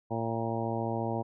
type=harmonic tone with a mistuned harmonic; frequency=114.1 Hz; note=A#2; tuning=37 cents flat; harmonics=1 / 2 / 3 / 4 / 5 / 6 / 7 / 8; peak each=-35 / -36 / -37 / -39 / -38 / -39 / -38 / -40 dBFS; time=0.1-1.23 s; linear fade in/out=20 ms; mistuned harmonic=8; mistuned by=+52 cents; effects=none